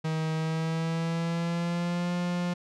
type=tone with pitch glide; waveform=45% pulse; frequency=158.7 to 176.09 Hz; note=D#3 to F3; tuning=+35 to +15 cents; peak=-27 dBFS; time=0.04-2.54 s; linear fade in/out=10 ms; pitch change=+180 cents; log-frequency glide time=0.34-2.13 s; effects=low-pass 6000 Hz 12 dB/octave